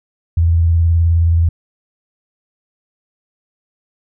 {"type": "tone with vibrato", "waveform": "sine", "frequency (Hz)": 83.6, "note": "E2", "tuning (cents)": 25, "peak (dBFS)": -9, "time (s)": [0.37, 1.49], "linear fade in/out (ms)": 5, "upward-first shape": "triangle", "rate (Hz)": 19, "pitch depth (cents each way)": 53, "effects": []}